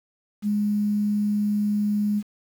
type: tone with quantisation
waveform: sine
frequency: 207.7 Hz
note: G#3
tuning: in tune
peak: -20 dBFS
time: 0.42-2.23 s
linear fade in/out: 50 ms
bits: 8
effects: none